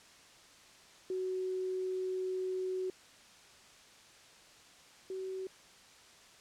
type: tone pair in turn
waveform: sine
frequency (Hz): 372.6 / 378.2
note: F#4 / F#4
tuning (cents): +12 / +38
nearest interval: unison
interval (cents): 26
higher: second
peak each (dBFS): -33 / -37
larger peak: first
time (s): 1.1-2.9 / 5.1-5.47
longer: first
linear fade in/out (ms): 2
effects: white hiss -58 dBFS RMS until 6.4 s + low-pass 7000 Hz 12 dB/octave